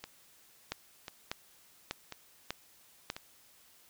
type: two click trains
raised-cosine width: 0.2 ms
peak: -17 / -24 dBFS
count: 5 / 4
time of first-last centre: 0.72-3.101 / 0.04-3.165 s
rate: 1.68 / 0.96 Hz
effects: white hiss -62 dBFS RMS until 3.89 s